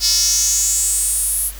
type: tone with high-pass filter sweep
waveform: square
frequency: 198.7 Hz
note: G3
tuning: 24 cents sharp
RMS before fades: -17 dBFS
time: 0-1.52 s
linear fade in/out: 50 ms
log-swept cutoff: 5000 to 11000 Hz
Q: 5.2
effects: added 50 Hz sine -32 dBFS peak until 1.59 s + white hiss -38 dBFS RMS until 1.59 s

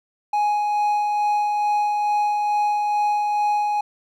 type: tone with tremolo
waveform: triangle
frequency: 833 Hz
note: G#5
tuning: 5 cents sharp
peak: -15 dBFS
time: 0.33-3.81 s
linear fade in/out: 5 ms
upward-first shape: sine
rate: 2.3 Hz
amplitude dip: 25%
effects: none

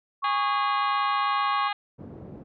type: tone with vibrato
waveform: sine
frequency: 1108.7 Hz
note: C#6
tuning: in tune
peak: -24 dBFS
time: 0.22-1.69 s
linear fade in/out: 20 ms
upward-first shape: sine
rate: 6.9 Hz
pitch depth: 11 cents each way
type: harmonic tone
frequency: 410.4 Hz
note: G#4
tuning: 21 cents flat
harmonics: 2 / 3 / 4 / 5 / 6 / 7 / 8 / 9 / 10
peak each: -29 / -33 / -35 / -37 / -39 / -40 / -41 / -42 / -43 dBFS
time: 0.24-1.73 s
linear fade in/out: 5 ms
type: band-pass noise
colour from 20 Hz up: pink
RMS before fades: -42 dBFS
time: 1.98-2.44 s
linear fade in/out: 20 ms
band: 120 to 390 Hz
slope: 12 dB/octave
effects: none

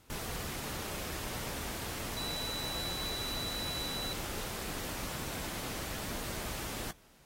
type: tone in noise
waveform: sine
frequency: 3952 Hz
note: B7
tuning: in tune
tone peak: -38 dBFS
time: 2.17-4.13 s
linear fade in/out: 0 ms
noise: pink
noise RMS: -40 dBFS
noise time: 0.1-6.91 s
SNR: -1 dB
effects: pink hiss -63 dBFS RMS until 7.25 s + AAC 48 kbps

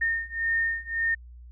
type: beating tone pair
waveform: sine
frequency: 1827 / 1828.8 Hz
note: A#6 / A#6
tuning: -35 / -34 cents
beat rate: 1.8 Hz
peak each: -28 / -27 dBFS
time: 0.01-1.15 s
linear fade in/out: 10 ms
effects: added 60 Hz sine -43 dBFS peak until 1.51 s

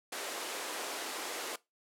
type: high-pass noise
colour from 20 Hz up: pink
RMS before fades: -39 dBFS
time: 0.12-1.56 s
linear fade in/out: 5 ms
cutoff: 350 Hz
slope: 24 dB/octave
effects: noise-tail reverb RT60 0.2 s tail -20 dB re dry + low-pass 12000 Hz 12 dB/octave

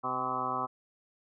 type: harmonic tone with a mistuned harmonic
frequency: 128.3 Hz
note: C3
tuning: 34 cents flat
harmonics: 1 / 2 / 3 / 4 / 5 / 6 / 7 / 8 / 9 / 10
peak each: -47 / -42 / -44 / -44 / -44 / -37 / -46 / -36 / -35 / -37 dBFS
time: 0.03-0.67 s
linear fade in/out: 20 ms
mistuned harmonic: 9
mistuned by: -28 cents
effects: none

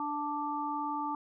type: harmonic tone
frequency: 293.7 Hz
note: D4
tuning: in tune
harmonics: 1 / 3 / 4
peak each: -38 / -34 / -37 dBFS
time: 0-1.15 s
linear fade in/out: 2 ms
effects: none

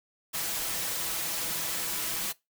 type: noise with comb filter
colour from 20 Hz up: white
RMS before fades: -32 dBFS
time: 0.33-2.33 s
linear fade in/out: 20 ms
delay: 6.1 ms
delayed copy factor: +0.6
effects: noise-tail reverb RT60 0.2 s tail -21 dB re dry

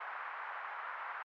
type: band-pass noise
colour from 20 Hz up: pink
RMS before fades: -43 dBFS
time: 0-1.23 s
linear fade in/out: 10 ms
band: 920 to 1700 Hz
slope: 24 dB/octave
effects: MP3 96 kbps

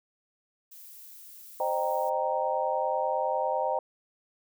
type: noise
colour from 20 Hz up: violet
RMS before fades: -48 dBFS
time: 0.71-2.1 s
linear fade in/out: 10 ms
type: chord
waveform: sine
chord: C minor seventh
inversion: none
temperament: equal with one note detuned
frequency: 523.3 / 613.3 / 784 / 932.3 Hz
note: C5 / Eb5 / G5 / Bb5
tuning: 0 / -25 / 0 / 0 cents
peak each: -31 dBFS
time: 1.6-3.79 s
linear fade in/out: 2 ms
effects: none

